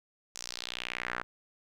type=tone with band-pass filter sweep; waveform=sawtooth; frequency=60.7 Hz; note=B1; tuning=29 cents flat; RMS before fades=-39 dBFS; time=0.35-1.23 s; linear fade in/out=0 ms; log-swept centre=6600 to 1400 Hz; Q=2.6; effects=none